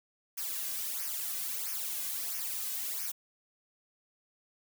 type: noise with flanger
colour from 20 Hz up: blue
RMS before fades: -36 dBFS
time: 0.37-3.12 s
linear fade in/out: 10 ms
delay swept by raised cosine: 0.25 to 2.25 ms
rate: 1.5 Hz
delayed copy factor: -0.8
effects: none